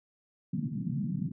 pink band-pass noise, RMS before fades -33 dBFS, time 0.53-1.32 s, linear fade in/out 5 ms, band 130 to 240 Hz, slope 48 dB/octave, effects none

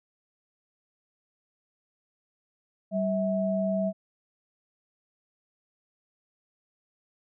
sine tone pair together, 193.5 / 649.1 Hz, G3 / E5, -22 / -27 cents, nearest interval octave + major sixth, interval 2095 cents, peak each -27 dBFS, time 2.91-3.93 s, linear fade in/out 50 ms, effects none

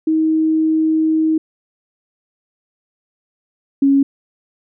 sine tone pair in turn, 316.5 / 276.2 Hz, D#4 / C#4, +30 / -6 cents, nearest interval major second, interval 236 cents, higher first, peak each -12 / -9 dBFS, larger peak second, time 0.07-1.38 / 3.82-4.03 s, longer first, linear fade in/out 5 ms, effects none

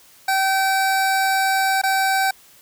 25% pulse tone with dropouts, 771 Hz, G5, 29 cents flat, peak -13 dBFS, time 0.28-2.31 s, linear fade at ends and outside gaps 5 ms, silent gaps 1.816-1.835 s, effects white hiss -50 dBFS RMS until 2.61 s

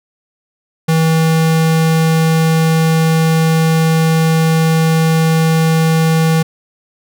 square tone, 161.3 Hz, E3, 37 cents flat, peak -10 dBFS, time 0.88-6.43 s, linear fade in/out 10 ms, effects none

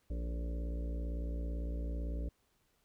harmonic tone with a mistuned harmonic, 57.9 Hz, A#1, 11 cents flat, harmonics 1 / 3 / 4 / 5 / 6 / 7 / 8 / 9 / 10, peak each -35 / -48 / -56 / -48 / -59 / -55 / -57 / -56 / -54 dBFS, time 0.1-2.29 s, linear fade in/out 5 ms, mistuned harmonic 7, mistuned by +70 cents, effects pink hiss -75 dBFS RMS until 2.84 s

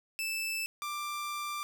sawtooth tone pair in turn, 2637 / 1181.8 Hz, E7 / D6, 0 / +10 cents, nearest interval octave + major second, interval 1390 cents, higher first, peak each -29 / -31 dBFS, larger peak first, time 0.19-0.66 / 0.82-1.63 s, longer second, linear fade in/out 0 ms, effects none

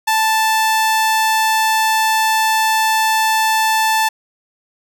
sawtooth tone, 880 Hz, A5, in tune, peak -9 dBFS, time 0.07-4.09 s, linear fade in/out 10 ms, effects none

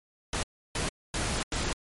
pink noise bursts at uneven times, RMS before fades -30 dBFS, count 4, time 0.33-0.43 / 0.75-0.89 / 1.14-1.43 / 1.52-1.73 s, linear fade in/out 2 ms, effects MP3 48 kbps

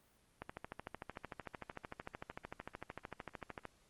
click train, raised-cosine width 0.5 ms, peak -28 dBFS, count 44, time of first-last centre 0.42-3.653 s, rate 13.3 Hz, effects pink hiss -71 dBFS RMS until 3.89 s + Opus 32 kbps

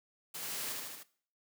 white noise with echo, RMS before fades -42 dBFS, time 0.34-0.73 s, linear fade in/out 10 ms, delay 76 ms, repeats 4, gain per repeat -2 dB, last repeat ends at 1.034 s, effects noise-tail reverb RT60 0.5 s tail -19 dB re dry + high-pass 150 Hz 12 dB/octave

